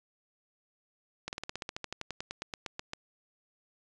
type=slowing click train; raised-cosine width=0.2 ms; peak=-19 dBFS; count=20; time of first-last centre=1.28-2.934 s; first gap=49 ms; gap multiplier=1.06; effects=resampled to 22050 Hz